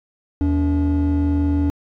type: tone pair together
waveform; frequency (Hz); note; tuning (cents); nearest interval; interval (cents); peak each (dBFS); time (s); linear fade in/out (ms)
triangle; 80 / 286; D#2 / D4; +49 / -46; octave + minor seventh; 2205; -15; 0.41-1.7; 0
effects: tanh soft clip ceiling -11 dBFS

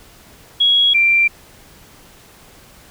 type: tone pair in turn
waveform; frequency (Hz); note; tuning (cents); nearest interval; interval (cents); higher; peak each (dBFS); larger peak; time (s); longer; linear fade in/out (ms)
sine; 3322 / 2361; G#7 / D7; 0 / +9; tritone; 591; first; -10; neither; 0.6-0.94 / 0.94-1.28; neither; 10
effects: pink hiss -45 dBFS RMS until 2.9 s

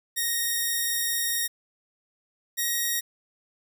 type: tone pair in turn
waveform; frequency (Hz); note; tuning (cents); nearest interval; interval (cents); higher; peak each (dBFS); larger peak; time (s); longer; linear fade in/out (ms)
5% pulse; 1864.7 / 1880.9; A#6 / A#6; 0 / +15; unison; 15; second; -14; neither; 0.16-1.48 / 2.57-3.01; first; 20
effects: none

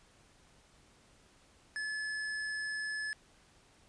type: tone with tanh clipping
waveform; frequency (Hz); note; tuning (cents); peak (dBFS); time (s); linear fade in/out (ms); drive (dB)
sine; 1721; A6; -39; -37; 1.76-3.13; 0; 16
effects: pink hiss -64 dBFS RMS until 3.88 s + resampled to 22050 Hz

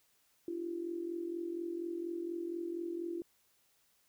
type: tone with amplitude modulation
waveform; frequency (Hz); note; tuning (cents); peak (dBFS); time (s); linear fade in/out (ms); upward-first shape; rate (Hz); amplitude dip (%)
sine; 341; F4; -41; -33; 0.48-3.22; 2; sine; 44.2; 70
effects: white hiss -72 dBFS RMS until 4.08 s

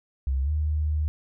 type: tone with pitch glide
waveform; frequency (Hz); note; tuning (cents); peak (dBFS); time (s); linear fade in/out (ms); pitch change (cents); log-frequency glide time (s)
sine; 66.7 to 76.18; C2 to D#2; +34 to -36; -22; 0.27-1.08; 0; +230; 0.43-0.5
effects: none

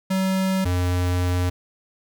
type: tone pair in turn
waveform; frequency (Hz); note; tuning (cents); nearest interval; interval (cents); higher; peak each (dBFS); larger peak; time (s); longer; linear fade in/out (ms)
square; 189.7 / 89.53; F#3 / F2; +43 / +44; octave + minor second; 1299; first; -20; neither; 0.1-0.65 / 0.65-1.5; second; 10
effects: none

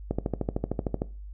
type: click train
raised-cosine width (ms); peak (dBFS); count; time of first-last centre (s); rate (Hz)
2; -13; 13; 0.11-1.019; 13.2
effects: noise-tail reverb RT60 0.3 s tail -18 dB re dry + added 50 Hz sine -38 dBFS peak until 1.33 s

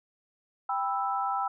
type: chord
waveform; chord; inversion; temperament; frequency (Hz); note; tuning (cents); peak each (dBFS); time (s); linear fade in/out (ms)
sine; E minor; first; just; 791.1 / 988.9 / 1318.5; G5 / B5 / E6; +16 / +2 / 0; -30 / -33 / -31; 0.69-1.48; 5
effects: none

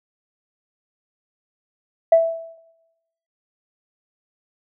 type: tone with exponential decay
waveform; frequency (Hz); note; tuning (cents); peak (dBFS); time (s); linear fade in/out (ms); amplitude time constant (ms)
sine; 659.3; E5; 0; -6; 2.12-2.58; 5; 100
effects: noise-tail reverb RT60 1.0 s tail -21 dB re dry + tanh soft clip ceiling -3 dBFS

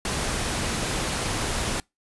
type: noise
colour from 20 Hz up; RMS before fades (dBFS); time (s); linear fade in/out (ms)
pink; -27; 0.05-1.8; 2
effects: noise-tail reverb RT60 0.2 s tail -26 dB re dry + resampled to 24000 Hz

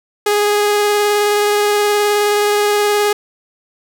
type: tone with vibrato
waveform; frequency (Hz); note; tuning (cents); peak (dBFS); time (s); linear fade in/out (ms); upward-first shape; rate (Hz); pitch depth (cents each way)
sawtooth; 414.3; G#4; -4; -8; 0.26-3.13; 5; square; 19; 9
effects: none

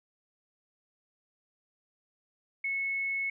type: tone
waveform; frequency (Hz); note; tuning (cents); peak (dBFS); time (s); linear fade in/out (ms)
sine; 2196; C#7; -17; -29; 2.64-3.3; 5
effects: none

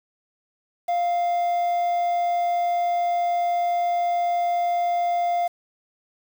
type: tone with quantisation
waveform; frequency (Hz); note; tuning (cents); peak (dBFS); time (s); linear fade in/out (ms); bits
triangle; 698.5; F5; 0; -18; 0.88-5.48; 10; 7
effects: none

